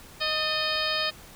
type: harmonic tone with a mistuned harmonic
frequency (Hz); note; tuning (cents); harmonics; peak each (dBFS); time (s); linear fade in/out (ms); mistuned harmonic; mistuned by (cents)
622.3; D#5; 0; 1 / 2 / 3 / 4 / 5 / 6 / 7 / 8; -33 / -33 / -33 / -33 / -33 / -33 / -33 / -33; 0.2-1.11; 20; 3; -67
effects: pink hiss -48 dBFS RMS until 1.35 s